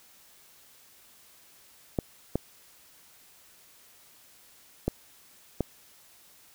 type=clicks; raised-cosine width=2 ms; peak=-12 dBFS; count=4; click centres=1.988 / 2.356 / 4.88 / 5.607 s; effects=white hiss -57 dBFS RMS until 6.54 s